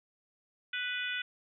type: harmonic tone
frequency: 494.6 Hz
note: B4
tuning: 3 cents sharp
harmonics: 3 / 4 / 5 / 6 / 7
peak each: -36 / -41 / -39 / -41 / -41 dBFS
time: 0.73-1.22 s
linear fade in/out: 5 ms
effects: none